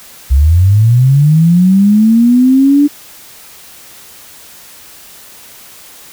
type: linear sweep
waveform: sine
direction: up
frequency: 63 to 293.7 Hz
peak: -4 dBFS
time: 0.3-2.88 s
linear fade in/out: 20 ms
effects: white hiss -36 dBFS RMS until 6.12 s

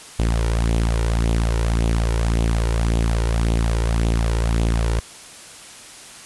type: tone with flanger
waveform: sawtooth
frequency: 56.6 Hz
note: A1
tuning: 50 cents sharp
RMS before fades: -19 dBFS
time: 0.19-5 s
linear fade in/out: 5 ms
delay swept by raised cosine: 0.28 to 2.18 ms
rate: 1.8 Hz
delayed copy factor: +0.55
effects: white hiss -40 dBFS RMS until 6.25 s + resampled to 24000 Hz

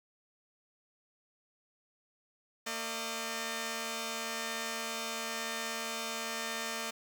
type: tone pair together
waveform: 5% pulse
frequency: 227.5 / 607 Hz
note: A#3 / D#5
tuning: -42 / -43 cents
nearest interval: octave + perfect fourth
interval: 1699 cents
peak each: -27 dBFS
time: 2.66-6.91 s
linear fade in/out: 10 ms
effects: none

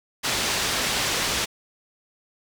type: low-pass noise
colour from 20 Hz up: white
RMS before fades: -25 dBFS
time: 0.23-1.46 s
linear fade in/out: 20 ms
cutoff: 5600 Hz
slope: 12 dB/octave
effects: none

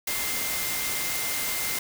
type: tone in noise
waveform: sine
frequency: 2093 Hz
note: C7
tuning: in tune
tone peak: -35 dBFS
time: 0.07-1.79 s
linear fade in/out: 5 ms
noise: white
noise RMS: -29 dBFS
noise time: 0.07-1.79 s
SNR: -9 dB
effects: none

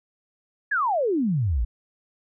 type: exponential sweep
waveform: sine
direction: down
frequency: 1751 to 50.2 Hz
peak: -20 dBFS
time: 0.71-1.65 s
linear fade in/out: 10 ms
effects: none

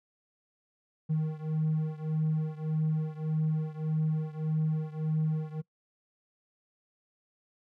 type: beating tone pair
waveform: triangle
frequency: 155.56 / 157.26 Hz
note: D#3 / D#3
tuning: 0 / +19 cents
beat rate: 1.7 Hz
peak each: -27 / -29 dBFS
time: 1.09-5.62 s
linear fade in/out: 20 ms
effects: noise-tail reverb RT60 0.1 s tail -25 dB re dry + tanh soft clip ceiling -20 dBFS

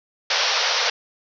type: band-pass noise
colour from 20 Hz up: white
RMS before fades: -21 dBFS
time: 0.3-0.9 s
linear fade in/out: 5 ms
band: 450 to 5800 Hz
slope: 96 dB/octave
effects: none

